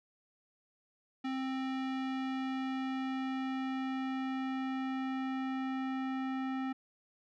square tone with low-pass filter sweep, 263.4 Hz, C4, 12 cents sharp, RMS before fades -36 dBFS, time 1.24-6.73 s, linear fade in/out 10 ms, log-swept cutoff 3100 to 2000 Hz, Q 1.1, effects none

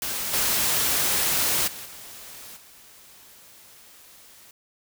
white noise with level steps, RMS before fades -29 / -23 / -38 / -42 / -50 dBFS, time 0.02-4.51 s, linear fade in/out 2 ms, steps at 0.33 / 1.67 / 1.85 / 2.56 s, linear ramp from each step 10 ms, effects none

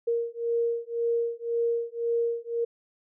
sine beating tone pair, 466.2 / 468.1 Hz, A#4 / A#4, 0 / +7 cents, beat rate 1.9 Hz, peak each -28 dBFS, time 0.07-2.65 s, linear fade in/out 10 ms, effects none

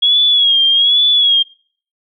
sine tone with vibrato, 3322 Hz, G#7, in tune, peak -8 dBFS, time 0.02-1.43 s, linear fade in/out 10 ms, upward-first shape sine, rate 1.2 Hz, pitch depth 72 cents each way, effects noise-tail reverb RT60 0.5 s tail -26 dB re dry

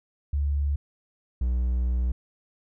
sine / triangle tone pair in turn, 71.6 / 61.53 Hz, D2 / B1, -43 / -6 cents, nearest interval minor third, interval 263 cents, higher first, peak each -22 / -20 dBFS, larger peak second, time 0.33-0.76 / 1.41-2.12 s, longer second, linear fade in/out 5 ms, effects none

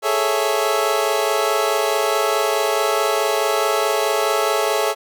25% pulse chord, A major seventh, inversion third, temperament equal, 415.3 / 440 / 554.4 / 659.3 Hz, G#4 / A4 / C#5 / E5, 0 / 0 / 0 / 0 cents, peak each -19 dBFS, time 0.02-4.95 s, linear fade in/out 50 ms, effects none

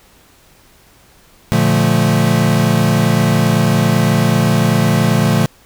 square chord, Bb major seventh, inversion none, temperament equal, 116.54 / 146.83 / 174.61 / 220 Hz, Bb2 / D3 / F3 / A3, 0 / 0 / 0 / 0 cents, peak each -17 dBFS, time 1.52-5.46 s, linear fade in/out 0 ms, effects pink hiss -48 dBFS RMS until 5.65 s

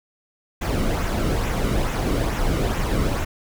brown noise with flanger, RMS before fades -22 dBFS, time 0.61-3.25 s, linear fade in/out 10 ms, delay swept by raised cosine 0.21 to 1.21 ms, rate 2.3 Hz, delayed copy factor -0.5, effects none

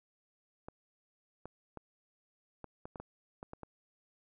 clicks, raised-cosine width 1 ms, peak -30 dBFS, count 10, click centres 0.685 / 1.456 / 1.773 / 2.643 / 2.855 / 2.958 / 3 / 3.429 / 3.534 / 3.633 s, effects none

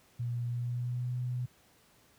sine tone with pitch glide, 120 to 124.3 Hz, B2 to B2, -49 to +12 cents, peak -31 dBFS, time 0.19-1.46 s, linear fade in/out 10 ms, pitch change +61 cents, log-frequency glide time 0.45-1.13 s, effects pink hiss -64 dBFS RMS until 2.18 s + high-pass 60 Hz 12 dB/octave

